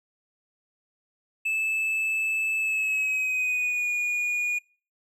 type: tone with pitch glide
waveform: triangle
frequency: 2621 to 2445 Hz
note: E7 to D#7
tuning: -11 to -31 cents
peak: -22 dBFS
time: 1.45-4.59 s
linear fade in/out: 10 ms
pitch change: -120 cents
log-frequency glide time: 2.57-3.89 s
effects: noise-tail reverb RT60 0.4 s tail -24 dB re dry